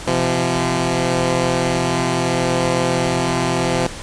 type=tone pair together; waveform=10% pulse; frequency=128.14 / 171.1 Hz; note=C3 / F3; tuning=-36 / -35 cents; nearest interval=perfect fourth; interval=501 cents; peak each=-11 dBFS; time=0.07-3.87 s; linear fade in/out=5 ms; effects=pink hiss -32 dBFS RMS until 4.02 s + resampled to 22050 Hz